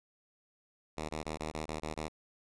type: tone bursts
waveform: 5% pulse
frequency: 77.78 Hz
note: D#2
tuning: in tune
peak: -25 dBFS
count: 8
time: 0.97-2.084 s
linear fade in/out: 10 ms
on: 120 ms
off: 22 ms
effects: resampled to 22050 Hz